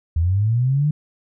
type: linear sweep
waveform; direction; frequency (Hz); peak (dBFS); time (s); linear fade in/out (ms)
sine; up; 77.78 to 153.7; -15; 0.16-0.91; 5
effects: none